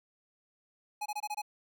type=tone bursts; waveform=square; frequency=840 Hz; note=G#5; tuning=19 cents sharp; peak=-34 dBFS; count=6; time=1.01-1.419 s; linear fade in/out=10 ms; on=49 ms; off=23 ms; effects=none